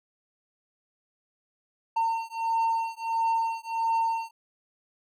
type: beating tone pair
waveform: triangle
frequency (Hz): 908 / 909.5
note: A#5 / A#5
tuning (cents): -46 / -43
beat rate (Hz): 1.5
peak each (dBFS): -26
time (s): 1.96-4.31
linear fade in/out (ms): 10
effects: none